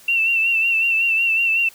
sine tone with vibrato, 2700 Hz, E7, 41 cents sharp, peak -15 dBFS, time 0.08-1.69 s, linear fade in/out 5 ms, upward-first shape sine, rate 5.4 Hz, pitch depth 45 cents each way, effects white hiss -47 dBFS RMS until 1.74 s

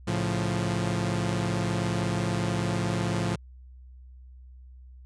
sawtooth chord, A augmented, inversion none, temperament equal, 110 / 138.59 / 174.61 Hz, A2 / C#3 / E#3, 0 / 0 / 0 cents, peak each -25 / -30 / -25 dBFS, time 0.07-3.36 s, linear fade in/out 10 ms, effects added 63 Hz sine -45 dBFS peak until 5.05 s + resampled to 22050 Hz

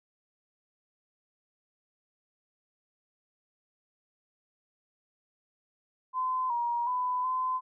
sine tone with pitch steps, 1024 / 949 / 1000 / 1024 Hz, C6 / A#5 / B5 / C6, -38 / +31 / +21 / -38 cents, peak -27 dBFS, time 6.13-7.61 s, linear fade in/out 50 ms, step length 370 ms, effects none

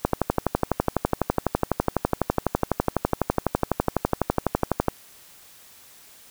click train, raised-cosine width 1 ms, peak -5 dBFS, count 59, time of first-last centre 0.05-4.883 s, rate 12 Hz, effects white hiss -50 dBFS RMS until 6.3 s

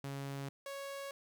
sawtooth tone pair in turn, 138.59 / 554.4 Hz, C#3 / C#5, 0 / 0 cents, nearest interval 2 octaves, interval 2400 cents, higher second, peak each -36 / -38 dBFS, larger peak first, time 0.04-0.49 / 0.66-1.11 s, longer neither, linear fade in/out 2 ms, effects 12-bit

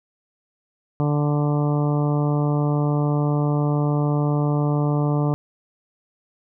harmonic tone, 147 Hz, D3, 2 cents sharp, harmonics 1 / 2 / 3 / 4 / 5 / 6 / 7 / 8, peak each -19 / -25 / -29 / -31 / -33 / -35 / -36 / -37 dBFS, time 1-5.34 s, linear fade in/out 0 ms, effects none

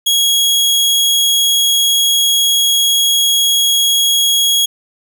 sawtooth tone, 3313 Hz, G#7, 5 cents flat, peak -7 dBFS, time 0.06-4.66 s, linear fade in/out 10 ms, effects none

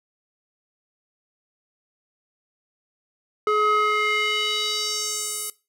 square tone with band-pass filter sweep, 423.5 Hz, G#4, 34 cents sharp, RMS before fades -23 dBFS, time 3.47-5.5 s, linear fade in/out 2 ms, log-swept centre 950 to 11000 Hz, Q 2.2, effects noise-tail reverb RT60 0.3 s tail -21 dB re dry

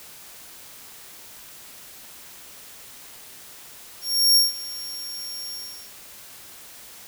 sawtooth tone with ADSR envelope, 5540 Hz, F8, 15 cents flat, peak -10 dBFS, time 4.01-5.93 s, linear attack 350 ms, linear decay 160 ms, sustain -19 dB, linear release 400 ms, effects white hiss -44 dBFS RMS until 7.07 s

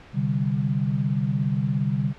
sine chord, C suspended second, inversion none, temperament equal with one note detuned, 130.81 / 147.94 / 196 Hz, C3 / D3 / G3, 0 / +13 / 0 cents, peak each -25 / -25 / -26 dBFS, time 0.13-2.14 s, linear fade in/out 50 ms, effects pink hiss -47 dBFS RMS until 2.18 s + low-pass 3000 Hz 12 dB/octave

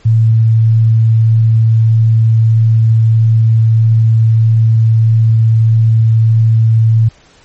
sine tone, 112.3 Hz, A2, 36 cents sharp, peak -5 dBFS, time 0.05-7.09 s, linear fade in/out 10 ms, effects pink hiss -45 dBFS RMS until 7.44 s + MP3 32 kbps

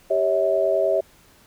sine chord, C# diminished, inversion second, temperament equal with one note detuned, 392 / 554.4 / 644.2 Hz, G4 / C#5 / E5, 0 / 0 / -40 cents, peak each -24 / -22 / -20 dBFS, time 0.1-1.01 s, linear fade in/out 10 ms, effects pink hiss -54 dBFS RMS until 1.46 s

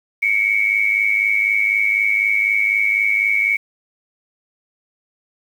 sine tone pair together, 2190 / 2294 Hz, C#7 / D7, -22 / -41 cents, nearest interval minor second, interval 81 cents, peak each -17 dBFS, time 0.22-3.57 s, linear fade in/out 10 ms, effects 7-bit

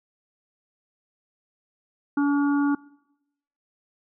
harmonic tone, 285.5 Hz, D4, 49 cents flat, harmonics 1 / 3 / 4 / 5, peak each -19 / -33 / -35 / -32 dBFS, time 2.17-2.75 s, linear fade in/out 5 ms, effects noise-tail reverb RT60 0.9 s tail -24 dB re dry

